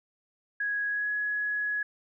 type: tone with pitch glide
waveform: sine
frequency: 1661.2 to 1681.5 Hz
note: G#6 to G#6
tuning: 0 to +21 cents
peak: -27 dBFS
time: 0.6-1.83 s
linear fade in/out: 5 ms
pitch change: +21 cents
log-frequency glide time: 0.88-1.1 s
effects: none